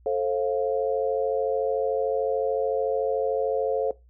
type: chord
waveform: sine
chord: F major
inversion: first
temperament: equal with one note detuned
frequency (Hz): 440 / 533.6 / 698.5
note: A4 / C5 / F5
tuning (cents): 0 / +34 / 0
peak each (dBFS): -25 / -25 / -31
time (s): 0.06-3.91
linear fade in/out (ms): 2
effects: noise-tail reverb RT60 0.2 s tail -18 dB re dry + added 60 Hz sine -52 dBFS peak until 4.09 s